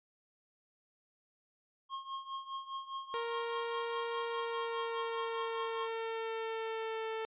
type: tone with tremolo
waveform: square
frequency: 1077 Hz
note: C6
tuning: 50 cents sharp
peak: -37 dBFS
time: 1.89-5.89 s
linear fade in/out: 50 ms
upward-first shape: triangle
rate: 4.9 Hz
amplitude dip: 85%
type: tone with pitch glide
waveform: sawtooth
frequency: 466.2 to 444.1 Hz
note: A#4 to A4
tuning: 0 to +16 cents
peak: -32 dBFS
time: 3.14-7.25 s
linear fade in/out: 0 ms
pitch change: -84 cents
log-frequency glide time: 4.22-7.11 s
effects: resampled to 8000 Hz